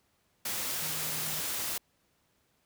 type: tone in noise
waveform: sine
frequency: 156.8 Hz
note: D#3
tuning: 14 cents sharp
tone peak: -45 dBFS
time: 0.82-1.4 s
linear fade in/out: 5 ms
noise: white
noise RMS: -34 dBFS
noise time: 0.45-1.78 s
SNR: -14 dB
effects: pink hiss -72 dBFS RMS until 2.65 s + high-pass 60 Hz 12 dB/octave